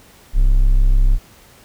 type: tone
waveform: triangle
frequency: 33.28 Hz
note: C1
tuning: 30 cents sharp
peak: -7 dBFS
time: 0.33-1.19 s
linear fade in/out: 50 ms
effects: pink hiss -47 dBFS RMS until 1.64 s

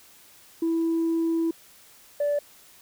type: tone pair in turn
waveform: sine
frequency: 329.6 / 581.5 Hz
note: E4 / D5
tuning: 0 / -17 cents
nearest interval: minor seventh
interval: 983 cents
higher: second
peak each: -20 / -20 dBFS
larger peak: neither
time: 0.62-1.51 / 2.2-2.39 s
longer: first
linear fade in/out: 5 ms
effects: tanh soft clip ceiling -19 dBFS + white hiss -53 dBFS RMS until 2.81 s

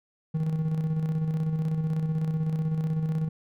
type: tone with tremolo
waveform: triangle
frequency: 158.3 Hz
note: D#3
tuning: 30 cents sharp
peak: -21 dBFS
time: 0.34-3.29 s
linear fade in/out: 10 ms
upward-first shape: square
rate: 16 Hz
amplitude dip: 40%
effects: none

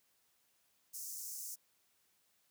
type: high-pass noise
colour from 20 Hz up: pink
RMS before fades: -45 dBFS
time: 0.93-1.56 s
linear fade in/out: 20 ms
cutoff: 5600 Hz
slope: 48 dB/octave
effects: white hiss -75 dBFS RMS until 2.5 s + high-pass 60 Hz 12 dB/octave

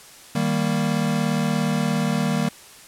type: chord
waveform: square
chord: Eb major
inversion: none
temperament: equal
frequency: 155.56 / 196 / 233.1 Hz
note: Eb3 / G3 / Bb3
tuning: 0 / 0 / 0 cents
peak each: -25 dBFS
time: 0.35-2.49 s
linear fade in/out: 5 ms
effects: white hiss -45 dBFS RMS until 2.87 s + low-pass 11000 Hz 12 dB/octave

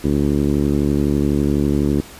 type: tone with low-pass filter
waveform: 10% pulse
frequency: 72 Hz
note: D2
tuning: 34 cents flat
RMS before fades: -17 dBFS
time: 0.04-2.01 s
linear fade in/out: 5 ms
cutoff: 330 Hz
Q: 1.7
effects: pink hiss -39 dBFS RMS until 2.19 s + resampled to 32000 Hz

